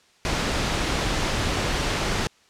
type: noise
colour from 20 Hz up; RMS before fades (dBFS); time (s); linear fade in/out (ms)
pink; -24; 0.25-2.27; 0
effects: white hiss -58 dBFS RMS until 2.49 s + low-pass 6000 Hz 12 dB/octave